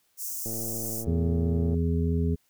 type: high-pass noise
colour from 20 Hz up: white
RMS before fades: -34 dBFS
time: 0.17-1.05 s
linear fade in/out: 50 ms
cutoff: 5600 Hz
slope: 48 dB/octave
type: click train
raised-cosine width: 2 ms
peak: -25 dBFS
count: 146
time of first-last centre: 0.46-1.743 s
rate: 113 Hz
type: harmonic tone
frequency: 83.2 Hz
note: E2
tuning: 17 cents sharp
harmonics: 1 / 2 / 3 / 5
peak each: -25 / -28 / -31 / -33 dBFS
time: 1.06-2.36 s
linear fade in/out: 20 ms
effects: white hiss -69 dBFS RMS until 2.49 s